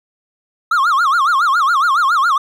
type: tone with vibrato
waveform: triangle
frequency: 1231 Hz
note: D#6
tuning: 19 cents flat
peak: -9 dBFS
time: 0.71-2.38 s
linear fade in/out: 5 ms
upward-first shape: sine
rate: 7.2 Hz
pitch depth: 260 cents each way
effects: none